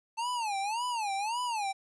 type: tone with vibrato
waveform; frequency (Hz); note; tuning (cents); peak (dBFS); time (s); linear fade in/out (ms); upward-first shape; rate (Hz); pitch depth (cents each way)
square; 880; A5; 0; -31; 0.17-1.73; 20; sine; 1.8; 210
effects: resampled to 24000 Hz + 11-bit